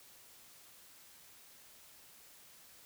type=silence; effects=white hiss -59 dBFS RMS until 2.85 s